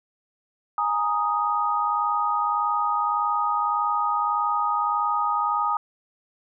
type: chord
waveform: sine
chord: Ab suspended second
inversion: none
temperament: equal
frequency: 830.6 / 932.3 / 1244.5 Hz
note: Ab5 / Bb5 / Eb6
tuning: 0 / 0 / 0 cents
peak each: -27 / -27 / -23 dBFS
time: 0.78-5.77 s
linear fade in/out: 2 ms
effects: none